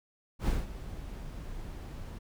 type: noise with ADSR envelope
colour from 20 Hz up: brown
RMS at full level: -27 dBFS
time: 0.39-2.19 s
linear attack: 87 ms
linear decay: 180 ms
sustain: -14 dB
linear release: 14 ms
effects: none